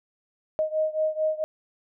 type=beating tone pair; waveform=sine; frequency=622.3 / 626.8 Hz; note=D#5 / D#5; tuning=0 / +13 cents; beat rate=4.5 Hz; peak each=-25 / -27 dBFS; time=0.59-1.44 s; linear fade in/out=0 ms; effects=none